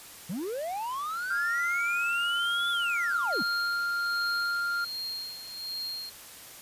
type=linear two-way sweep; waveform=triangle; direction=up then down; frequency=148.8 to 3489 to 148.8 Hz; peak=-29 dBFS; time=0.29-3.43 s; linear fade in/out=10 ms; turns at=2.7 s
type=tone; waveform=sine; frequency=1396.9 Hz; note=F6; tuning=in tune; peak=-27 dBFS; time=1.3-4.85 s; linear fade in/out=10 ms
type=tone with tremolo; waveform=triangle; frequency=4229 Hz; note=C8; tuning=18 cents sharp; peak=-31 dBFS; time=3.32-6.1 s; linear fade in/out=10 ms; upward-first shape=sine; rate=1.3 Hz; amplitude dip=65%
effects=white hiss -47 dBFS RMS until 6.61 s + resampled to 32000 Hz